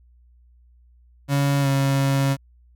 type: tone with pitch glide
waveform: 35% pulse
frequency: 140.6 to 137.23 Hz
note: C#3 to C#3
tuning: +25 to -17 cents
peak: -16 dBFS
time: 1.28-2.37 s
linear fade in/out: 50 ms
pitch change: -42 cents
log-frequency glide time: 1.61-1.67 s
effects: added 60 Hz sine -51 dBFS peak until 2.75 s